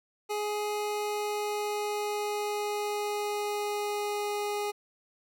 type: tone with pitch glide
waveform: 25% pulse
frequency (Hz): 417.9 to 413.3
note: G#4 to G#4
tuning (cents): +11 to -8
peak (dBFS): -26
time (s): 0.29-4.72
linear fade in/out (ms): 20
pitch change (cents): -19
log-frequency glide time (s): 0.69-4.32
effects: none